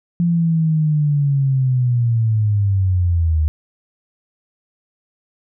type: linear sweep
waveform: sine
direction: down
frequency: 173.4 to 75.6 Hz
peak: -13 dBFS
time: 0.2-3.48 s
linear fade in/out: 0 ms
effects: none